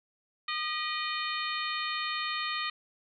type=harmonic tone with a mistuned harmonic; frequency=611 Hz; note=D#5; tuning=32 cents flat; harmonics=2 / 3 / 4 / 5 / 6 / 7; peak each=-35 / -37 / -38 / -39 / -40 / -40 dBFS; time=0.48-2.7 s; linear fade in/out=5 ms; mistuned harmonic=3; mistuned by=+69 cents; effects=none